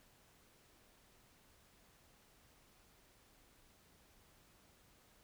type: silence
effects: pink hiss -68 dBFS RMS until 5.23 s